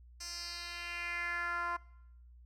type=tone with band-pass filter sweep; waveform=10% pulse; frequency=346.3 Hz; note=F4; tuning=15 cents flat; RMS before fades=-39 dBFS; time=0.2-1.77 s; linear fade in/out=10 ms; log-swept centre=6300 to 1100 Hz; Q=3; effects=noise-tail reverb RT60 0.8 s tail -23 dB re dry + added 60 Hz sine -54 dBFS peak until 2.45 s